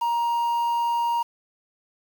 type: tone with quantisation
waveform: triangle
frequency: 941 Hz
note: A#5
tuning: 16 cents sharp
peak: -19 dBFS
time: 0.01-1.23 s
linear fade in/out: 10 ms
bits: 7
effects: none